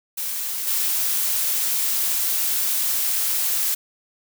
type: noise with level steps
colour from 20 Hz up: blue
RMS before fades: -27 / -22 dBFS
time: 0.17-3.75 s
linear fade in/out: 10 ms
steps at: 0.67 s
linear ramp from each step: 5 ms
effects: none